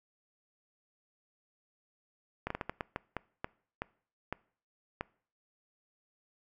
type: slowing click train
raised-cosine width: 0.5 ms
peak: -19 dBFS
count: 12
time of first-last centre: 2.47-5.01 s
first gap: 34 ms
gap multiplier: 1.35
effects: noise-tail reverb RT60 0.5 s tail -23 dB re dry